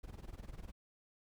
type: noise with tremolo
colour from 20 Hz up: brown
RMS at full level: -45 dBFS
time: 0.03-0.72 s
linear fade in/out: 10 ms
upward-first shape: sine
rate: 20 Hz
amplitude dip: 85%
effects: none